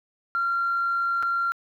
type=tone with dropouts; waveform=sine; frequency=1378 Hz; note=F6; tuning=24 cents flat; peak=-21 dBFS; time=0.35-1.52 s; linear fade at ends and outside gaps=0 ms; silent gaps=1.226-1.231 s; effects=tanh soft clip ceiling -17 dBFS + 10-bit